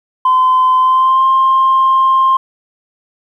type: tone with pitch glide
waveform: sine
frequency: 1027 to 1057.1 Hz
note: C6 to C6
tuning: -33 to +17 cents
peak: -6 dBFS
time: 0.25-2.37 s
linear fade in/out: 5 ms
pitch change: +50 cents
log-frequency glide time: 0.78-1.26 s
effects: tanh soft clip ceiling -4 dBFS + 8-bit